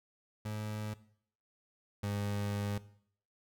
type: tone pair in turn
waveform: 30% pulse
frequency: 106.7 / 102.05 Hz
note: G#2 / G#2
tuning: +47 / -30 cents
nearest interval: minor second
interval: 77 cents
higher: first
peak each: -34 / -31 dBFS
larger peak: second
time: 0.45-0.94 / 2.03-2.78 s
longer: second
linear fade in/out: 5 ms
effects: noise-tail reverb RT60 0.6 s tail -17 dB re dry